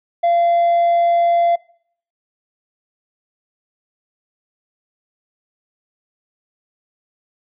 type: tone with hard clipping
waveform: sine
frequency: 687 Hz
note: F5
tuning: 29 cents flat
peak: -13 dBFS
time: 0.23-1.56 s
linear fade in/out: 10 ms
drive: 2 dB
effects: noise-tail reverb RT60 0.6 s tail -22 dB re dry + resampled to 8000 Hz